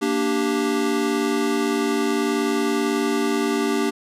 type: chord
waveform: square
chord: G minor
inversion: first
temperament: equal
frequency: 233.1 / 293.7 / 392 Hz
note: Bb3 / D4 / G4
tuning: 0 / 0 / 0 cents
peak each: -26 / -24 / -24 dBFS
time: 0.01-3.91 s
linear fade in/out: 20 ms
effects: low-pass 11000 Hz 12 dB/octave